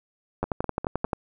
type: two click trains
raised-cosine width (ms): 1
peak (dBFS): -15 / -11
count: 4 / 9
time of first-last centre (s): 0.44-1.049 / 0.43-1.132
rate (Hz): 4.93 / 11.4
effects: none